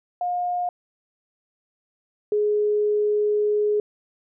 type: tone pair in turn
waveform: sine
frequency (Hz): 713 / 418.7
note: F5 / G#4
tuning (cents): +36 / +14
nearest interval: major sixth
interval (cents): 922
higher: first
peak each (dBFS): -22 / -18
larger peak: second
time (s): 0.21-0.69 / 2.32-3.8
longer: second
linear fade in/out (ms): 2
effects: none